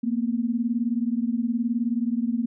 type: beating tone pair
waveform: sine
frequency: 228.6 / 247.6 Hz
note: A#3 / B3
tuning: -34 / +5 cents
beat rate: 19 Hz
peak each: -24 / -26 dBFS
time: 0.03-2.46 s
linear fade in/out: 10 ms
effects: none